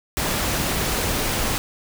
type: noise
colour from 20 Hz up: pink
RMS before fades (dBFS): -23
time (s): 0.17-1.58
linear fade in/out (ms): 0
effects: none